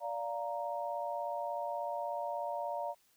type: chord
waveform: sine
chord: Bb major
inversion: first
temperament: just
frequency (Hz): 582.7 / 699.2 / 932.3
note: D5 / F5 / Bb5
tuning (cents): -14 / +2 / 0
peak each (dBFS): -39 / -39 / -39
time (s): 0-2.95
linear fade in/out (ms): 50
effects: white hiss -70 dBFS RMS until 3.16 s